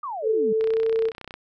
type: exponential sweep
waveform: sine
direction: down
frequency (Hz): 1239 to 188.9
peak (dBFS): -28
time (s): 0.03-0.53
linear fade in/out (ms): 5
type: tone with pitch glide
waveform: sine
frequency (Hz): 440 to 448.5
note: A4 to A4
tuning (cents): 0 to +33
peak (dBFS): -19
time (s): 0.22-1.12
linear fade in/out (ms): 50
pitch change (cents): +33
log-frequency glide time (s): 0.53-0.81
type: click train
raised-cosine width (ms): 0.3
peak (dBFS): -21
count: 24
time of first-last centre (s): 0.61-1.34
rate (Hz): 31.5
effects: none